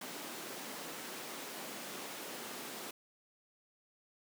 pink high-pass noise, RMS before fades -45 dBFS, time 0.01-2.91 s, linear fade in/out 5 ms, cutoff 210 Hz, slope 24 dB/octave, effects none

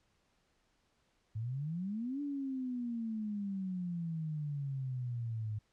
sine exponential two-way sweep, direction up then down, 105 to 291 to 105 Hz, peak -35 dBFS, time 1.35-5.59 s, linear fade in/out 10 ms, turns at 2.21 s, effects pink hiss -75 dBFS RMS until 5.72 s + low-pass 7000 Hz 12 dB/octave

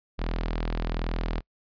sawtooth tone with notch filter, 41.2 Hz, E1, in tune, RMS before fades -29 dBFS, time 0.18-1.41 s, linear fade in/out 20 ms, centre 100 Hz, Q 1.3, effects noise-tail reverb RT60 0.1 s tail -26 dB re dry + resampled to 11025 Hz

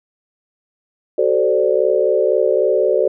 sine chord, D dominant seventh, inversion first, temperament equal with one note detuned, 377.6 / 440 / 523.3 / 587.3 Hz, F#4 / A4 / C5 / D5, +35 / 0 / 0 / 0 cents, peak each -18 dBFS, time 1.18-3.08 s, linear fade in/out 5 ms, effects none

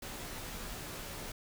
pink noise with comb filter, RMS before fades -43 dBFS, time 0.02-1.32 s, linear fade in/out 5 ms, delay 15 ms, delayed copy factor -0.6, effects none

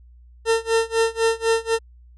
40% pulse tone with tremolo, 453.3 Hz, A#4, 48 cents flat, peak -14 dBFS, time 0.45-1.79 s, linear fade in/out 50 ms, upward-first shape sine, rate 4 Hz, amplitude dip 95%, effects added 60 Hz sine -45 dBFS peak until 2.17 s + resampled to 24000 Hz

